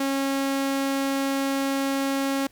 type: tone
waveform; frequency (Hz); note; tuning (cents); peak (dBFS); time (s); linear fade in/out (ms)
sawtooth; 273.3; C#4; -24; -19; 0-2.47; 5
effects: pink hiss -58 dBFS RMS until 2.51 s